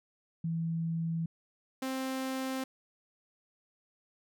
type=tone pair in turn; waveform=sine / sawtooth; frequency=164.81 / 263 Hz; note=E3 / C4; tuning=0 / +9 cents; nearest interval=minor sixth; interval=809 cents; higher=second; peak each=-30 / -29 dBFS; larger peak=second; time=0.44-1.26 / 1.82-2.64 s; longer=neither; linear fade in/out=5 ms; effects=none